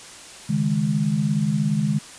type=chord; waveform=sine; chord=C# suspended second; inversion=none; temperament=equal; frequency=138.59 / 155.56 / 207.7 Hz; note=C#3 / D#3 / G#3; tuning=0 / 0 / 0 cents; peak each=-26 / -22 / -22 dBFS; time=0.49-1.99 s; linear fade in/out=10 ms; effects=white hiss -41 dBFS RMS until 2.18 s + resampled to 22050 Hz